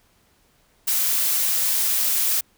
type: noise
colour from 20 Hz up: blue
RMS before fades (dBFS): -21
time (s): 0.87-2.41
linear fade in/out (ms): 10
effects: pink hiss -61 dBFS RMS until 2.57 s